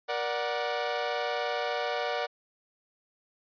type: chord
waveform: sawtooth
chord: Bb augmented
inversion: none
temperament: equal with one note detuned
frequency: 473.8 / 587.3 / 740 Hz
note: Bb4 / D5 / F#5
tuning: +28 / 0 / 0 cents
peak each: -30 / -29 / -29 dBFS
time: 0.08-2.27 s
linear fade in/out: 20 ms
effects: resampled to 11025 Hz